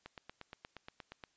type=click train; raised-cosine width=0.3 ms; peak=-30 dBFS; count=11; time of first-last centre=0.06-1.238 s; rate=8.49 Hz; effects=white hiss -74 dBFS RMS until 1.36 s + resampled to 16000 Hz